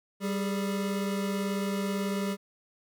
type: tone cluster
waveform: square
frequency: 195.9 / 400.5 / 418.7 Hz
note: G3 / G4 / G#4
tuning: -1 / +37 / +14 cents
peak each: -30 / -39 / -38 dBFS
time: 0.2-2.37 s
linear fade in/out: 50 ms
effects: none